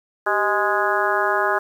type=harmonic tone with a mistuned harmonic; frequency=207.6 Hz; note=G#3; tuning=in tune; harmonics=2 / 3 / 4 / 5 / 6 / 7 / 8; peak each=-25 / -25 / -25 / -25 / -25 / -25 / -25 dBFS; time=0.26-1.59 s; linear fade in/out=10 ms; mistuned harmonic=2; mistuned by=-99 cents; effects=8-bit